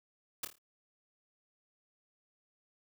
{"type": "noise with echo", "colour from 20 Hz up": "white", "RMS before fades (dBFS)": -36, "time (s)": [0.43, 0.45], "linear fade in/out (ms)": 5, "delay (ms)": 27, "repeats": 5, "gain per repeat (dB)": -7, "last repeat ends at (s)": 0.585, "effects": []}